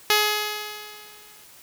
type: tone with exponential decay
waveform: 5% pulse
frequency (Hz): 421.4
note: G#4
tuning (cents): +25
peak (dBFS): -4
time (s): 0.1-1.44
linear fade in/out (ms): 1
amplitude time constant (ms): 290
effects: white hiss -49 dBFS RMS until 1.62 s